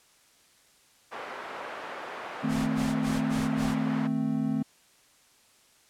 pink band-pass noise, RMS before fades -39 dBFS, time 1.11-4.08 s, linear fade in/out 20 ms, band 570 to 1700 Hz, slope 12 dB/octave
triangle chord, A diminished, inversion second, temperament equal, 155.56 / 220 / 261.6 Hz, Eb3 / A3 / C4, 0 / 0 / 0 cents, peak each -31 / -27 / -27 dBFS, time 2.43-4.63 s, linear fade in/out 10 ms
pink noise bursts, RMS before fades -37 dBFS, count 5, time 2.48-3.76 s, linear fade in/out 50 ms, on 200 ms, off 70 ms
effects white hiss -61 dBFS RMS until 5.89 s + low-pass 10000 Hz 12 dB/octave

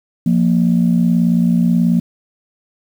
sine tone pair together, 174.63 / 233.1 Hz, F3 / A#3, 0 / 0 cents, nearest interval perfect fourth, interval 500 cents, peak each -12 / -13 dBFS, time 0.26-2 s, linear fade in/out 5 ms, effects tanh soft clip ceiling -4 dBFS + 7-bit

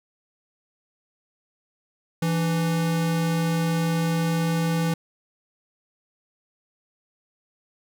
square tone pair together, 165.9 / 295.9 Hz, E3 / D4, +11 / +13 cents, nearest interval minor seventh, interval 1002 cents, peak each -22 / -34 dBFS, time 2.22-4.94 s, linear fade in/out 5 ms, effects none

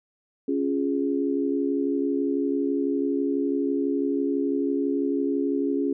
sine chord, Db major, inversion none, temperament equal, 277.2 / 349.2 / 415.3 Hz, Db4 / F4 / Ab4, 0 / 0 / 0 cents, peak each -24 / -29 / -28 dBFS, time 0.48-5.93 s, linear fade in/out 5 ms, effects none

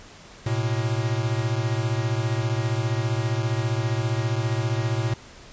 square beating tone pair, 110.9 / 125.9 Hz, A2 / B2, +14 / +34 cents, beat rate 15 Hz, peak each -25 / -27 dBFS, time 0.46-5.14 s, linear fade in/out 5 ms, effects pink hiss -46 dBFS RMS until 5.52 s + resampled to 16000 Hz

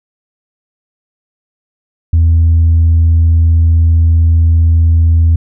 sine tone, 82.3 Hz, E2, 2 cents flat, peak -3 dBFS, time 2.13-5.36 s, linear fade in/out 5 ms, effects tanh soft clip ceiling -3 dBFS

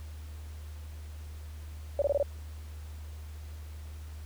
sine tone bursts, 570 Hz, C#5, 48 cents sharp, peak -23 dBFS, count 5, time 1.99-2.228 s, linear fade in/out 2 ms, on 30 ms, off 22 ms, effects added 76 Hz sine -40 dBFS peak until 4.25 s + pink hiss -56 dBFS RMS until 4.25 s

